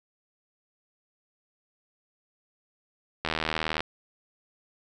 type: click train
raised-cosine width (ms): 0.3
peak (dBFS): -11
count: 45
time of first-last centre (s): 3.25-3.806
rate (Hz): 79.2
effects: none